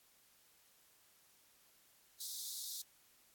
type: high-pass noise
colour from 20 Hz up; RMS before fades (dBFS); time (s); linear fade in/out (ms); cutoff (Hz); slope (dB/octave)
pink; -45; 2.2-2.82; 5; 3600; 96
effects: white hiss -69 dBFS RMS until 3.34 s + AAC 64 kbps